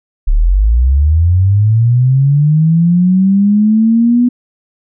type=linear sweep; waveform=sine; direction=up; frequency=32.81 to 246.9 Hz; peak=-6 dBFS; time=0.27-4.29 s; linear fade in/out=10 ms; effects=none